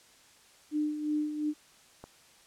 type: tone with tremolo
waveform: sine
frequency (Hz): 301.1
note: D4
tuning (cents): +43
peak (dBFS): -26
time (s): 0.71-1.54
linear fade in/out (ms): 50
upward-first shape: sine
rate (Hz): 2.8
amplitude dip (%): 60
type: click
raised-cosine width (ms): 1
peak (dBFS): -30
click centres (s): 2.04
effects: white hiss -59 dBFS RMS until 2.46 s + low-pass 9000 Hz 12 dB/octave